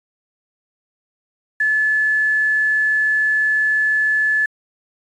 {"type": "tone with quantisation", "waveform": "sine", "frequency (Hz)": 1727, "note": "A6", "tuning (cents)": -33, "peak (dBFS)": -14, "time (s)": [1.6, 4.46], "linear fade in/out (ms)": 5, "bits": 7, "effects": ["resampled to 22050 Hz"]}